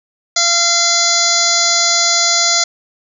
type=harmonic tone with a mistuned harmonic; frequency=687 Hz; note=F5; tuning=29 cents flat; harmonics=1 / 2 / 3 / 5 / 6 / 7 / 8 / 9 / 10; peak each=-22 / -22 / -21 / -23 / -18 / -18 / -23 / -18 / -17 dBFS; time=0.36-2.64 s; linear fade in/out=5 ms; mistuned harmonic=9; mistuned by=-27 cents; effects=none